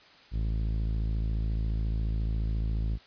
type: tone with low-pass filter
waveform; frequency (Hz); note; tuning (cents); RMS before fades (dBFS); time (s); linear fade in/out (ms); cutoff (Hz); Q
sawtooth; 54.3; A1; -22; -29; 0.31-2.99; 50; 200; 0.5
effects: white hiss -55 dBFS RMS until 3.06 s + resampled to 11025 Hz